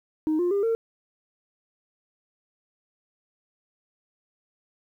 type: tone with pitch steps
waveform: sine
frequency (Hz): 311.1 / 353.3 / 401.1 / 455.5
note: D#4 / F4 / G4 / A#4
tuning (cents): 0 / +20 / +40 / -40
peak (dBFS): -19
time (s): 0.27-0.75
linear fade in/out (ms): 0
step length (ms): 120
effects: tanh soft clip ceiling -19 dBFS + 10-bit